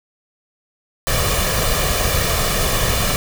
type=noise with comb filter; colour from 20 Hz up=pink; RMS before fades=-18 dBFS; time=1.07-3.16 s; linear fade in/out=0 ms; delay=1.7 ms; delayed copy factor=+0.6; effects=none